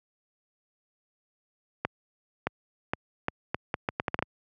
accelerating click train, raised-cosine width 0.5 ms, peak -11 dBFS, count 12, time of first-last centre 1.85-4.225 s, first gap 620 ms, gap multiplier 0.75, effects high-pass 80 Hz 12 dB/octave

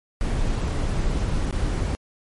brown noise with dropouts, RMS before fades -23 dBFS, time 0.21-1.95 s, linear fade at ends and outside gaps 0 ms, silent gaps 1.51-1.526 s, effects MP3 48 kbps

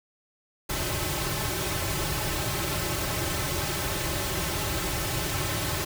pink noise with comb filter, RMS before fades -29 dBFS, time 0.69-5.85 s, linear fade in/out 10 ms, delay 4.2 ms, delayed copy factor -0.95, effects none

